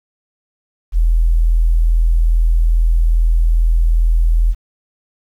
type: tone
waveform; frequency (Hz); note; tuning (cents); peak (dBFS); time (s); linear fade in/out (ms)
sine; 41.2; E1; 0; -9; 0.92-4.55; 50
effects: 8-bit